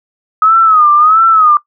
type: tone with vibrato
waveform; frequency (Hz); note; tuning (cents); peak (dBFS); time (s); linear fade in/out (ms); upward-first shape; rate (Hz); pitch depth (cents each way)
sine; 1261; D#6; +23; -4; 0.42-1.57; 2; sine; 1.5; 110
effects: noise-tail reverb RT60 0.1 s tail -20 dB re dry